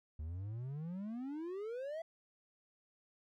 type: exponential sweep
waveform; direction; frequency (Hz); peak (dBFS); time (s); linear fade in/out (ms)
triangle; up; 73.6 to 673; -38; 0.19-2.02; 5
effects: none